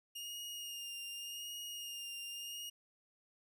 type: tone with vibrato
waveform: sawtooth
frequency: 2835 Hz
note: F7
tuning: 25 cents sharp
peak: -40 dBFS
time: 0.15-2.7 s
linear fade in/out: 10 ms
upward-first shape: sine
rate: 0.86 Hz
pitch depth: 25 cents each way
effects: none